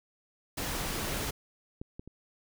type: noise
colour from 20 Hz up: pink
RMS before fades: -34 dBFS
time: 0.57-1.31 s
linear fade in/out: 10 ms
type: clicks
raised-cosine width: 3 ms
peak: -26 / -28 / -33 dBFS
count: 3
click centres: 1.815 / 1.995 / 2.076 s
effects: none